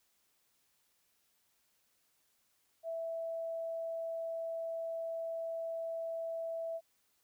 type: tone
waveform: sine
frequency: 659.3 Hz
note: E5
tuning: in tune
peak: -36 dBFS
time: 2.83-6.81 s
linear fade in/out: 50 ms
effects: white hiss -75 dBFS RMS until 7.23 s